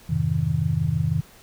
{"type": "chord", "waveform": "sine", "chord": "F minor seventh", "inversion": "none", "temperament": "just", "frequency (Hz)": [87.31, 104.77, 130.96, 157.15], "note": ["F2", "Ab2", "C3", "Eb3"], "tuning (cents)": [0, 16, 2, 18], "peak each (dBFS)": [-28, -28, -25, -23], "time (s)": [0.09, 1.21], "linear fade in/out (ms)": 10, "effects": ["pink hiss -50 dBFS RMS until 1.42 s"]}